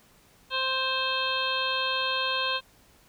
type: harmonic tone with a mistuned harmonic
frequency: 523.3 Hz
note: C5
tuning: in tune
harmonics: 1 / 2 / 3 / 5 / 6 / 7 / 8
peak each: -35 / -31 / -33 / -32 / -32 / -35 / -35 dBFS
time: 0.5-2.61 s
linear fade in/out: 50 ms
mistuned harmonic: 6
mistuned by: +30 cents
effects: pink hiss -59 dBFS RMS until 3.08 s